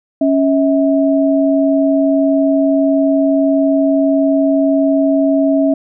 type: tone pair together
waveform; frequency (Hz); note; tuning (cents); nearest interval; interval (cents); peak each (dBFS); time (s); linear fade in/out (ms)
sine; 276.8 / 644.8; C#4 / E5; -2 / -38; octave + minor third; 1464; -11 / -14; 0.21-5.74; 5
effects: none